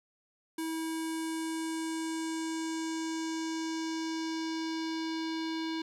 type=tone with low-pass filter sweep; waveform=square; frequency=323 Hz; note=E4; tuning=35 cents flat; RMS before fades=-35 dBFS; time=0.58-5.82 s; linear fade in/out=5 ms; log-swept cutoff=11000 to 4200 Hz; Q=2.6; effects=11-bit